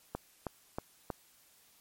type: click train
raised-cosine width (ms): 1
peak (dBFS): -21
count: 4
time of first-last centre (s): 0.15-1.102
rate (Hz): 3.15
effects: white hiss -64 dBFS RMS until 1.8 s + MP3 64 kbps